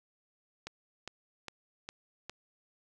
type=click train; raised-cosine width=0.2 ms; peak=-23 dBFS; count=5; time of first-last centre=0.67-2.296 s; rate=2.46 Hz; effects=none